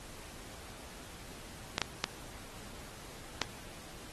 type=clicks; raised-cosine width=0.2 ms; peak=-11 dBFS; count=4; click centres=1.781 / 1.817 / 2.041 / 3.417 s; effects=pink hiss -50 dBFS RMS until 4.12 s + AAC 32 kbps